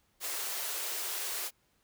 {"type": "high-pass noise", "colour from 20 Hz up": "white", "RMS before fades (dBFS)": -36, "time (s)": [0.2, 1.51], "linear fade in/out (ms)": 50, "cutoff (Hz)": 330, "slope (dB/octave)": 96, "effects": ["pink hiss -72 dBFS RMS until 1.83 s"]}